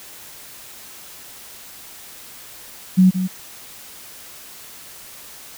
sine tone with echo, 185.5 Hz, F#3, 5 cents sharp, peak -8 dBFS, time 2.97-3.11 s, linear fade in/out 20 ms, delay 170 ms, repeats 1, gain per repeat -10 dB, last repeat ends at 3.28 s, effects white hiss -40 dBFS RMS until 5.57 s

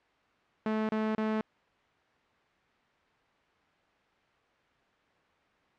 sawtooth tone bursts, 217.3 Hz, A3, 21 cents flat, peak -24 dBFS, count 3, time 0.66-1.41 s, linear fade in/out 2 ms, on 230 ms, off 30 ms, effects white hiss -66 dBFS RMS until 5.78 s + low-pass 2000 Hz 12 dB/octave

